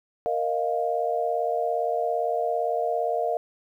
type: chord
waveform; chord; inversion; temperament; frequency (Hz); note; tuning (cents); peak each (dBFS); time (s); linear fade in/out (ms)
sine; Bb suspended fourth; none; just; 466.2 / 621.6 / 699.2; Bb4 / Eb5 / F5; 0 / -2 / +2; -28 / -28 / -26; 0.26-3.37; 0
effects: 10-bit